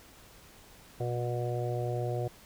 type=harmonic tone; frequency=121.3 Hz; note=B2; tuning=31 cents flat; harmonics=1 / 3 / 4 / 5 / 6; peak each=-32 / -37 / -38 / -39 / -40 dBFS; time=1-2.28 s; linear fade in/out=5 ms; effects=pink hiss -55 dBFS RMS until 2.45 s